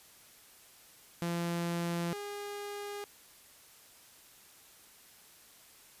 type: tone pair in turn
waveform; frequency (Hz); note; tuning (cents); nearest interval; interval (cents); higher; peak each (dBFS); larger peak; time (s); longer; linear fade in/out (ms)
sawtooth; 171.1 / 408.5; F3 / G#4; -35 / -29; octave + minor third; 1506; second; -28 / -35; first; 1.22-2.13 / 2.13-3.04; neither; 0
effects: white hiss -58 dBFS RMS until 6 s + resampled to 32000 Hz